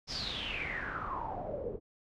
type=noise with low-pass filter sweep; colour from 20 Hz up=pink; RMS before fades=-38 dBFS; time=0.07-1.8 s; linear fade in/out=50 ms; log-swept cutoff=5400 to 390 Hz; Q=9.8; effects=none